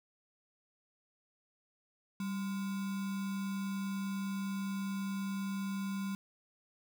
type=tone with sample-and-hold; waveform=sine; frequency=195.2 Hz; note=G3; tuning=7 cents flat; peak=-34 dBFS; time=2.2-6.15 s; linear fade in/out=2 ms; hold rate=1225 Hz; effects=none